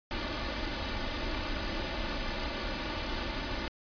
pink noise with comb filter, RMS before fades -34 dBFS, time 0.11-3.68 s, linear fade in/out 0 ms, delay 3.4 ms, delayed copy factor +0.65, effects resampled to 11025 Hz

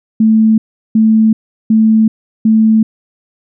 sine tone bursts, 220 Hz, A3, in tune, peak -5 dBFS, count 4, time 0.2-2.83 s, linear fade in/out 5 ms, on 380 ms, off 370 ms, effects none

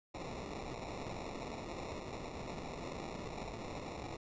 blue noise with sample-and-hold, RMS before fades -44 dBFS, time 0.14-4.17 s, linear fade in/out 10 ms, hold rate 1575 Hz, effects resampled to 16000 Hz

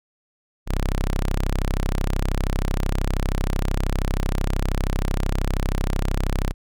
sawtooth tone, 32.91 Hz, C1, 11 cents sharp, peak -16 dBFS, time 0.66-6.54 s, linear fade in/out 50 ms, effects none

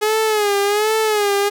sawtooth tone with vibrato, 420 Hz, G#4, 19 cents sharp, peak -11 dBFS, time 0.01-1.5 s, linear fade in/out 20 ms, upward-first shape sine, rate 1.3 Hz, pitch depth 82 cents each way, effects none

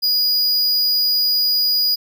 square tone, 4905 Hz, D#8, 26 cents flat, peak -15 dBFS, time 0.02-1.96 s, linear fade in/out 20 ms, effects none

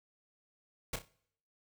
pink noise with echo, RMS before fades -35 dBFS, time 0.93-0.96 s, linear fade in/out 5 ms, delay 31 ms, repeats 4, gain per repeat -9 dB, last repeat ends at 1.084 s, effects noise-tail reverb RT60 0.7 s tail -23 dB re dry

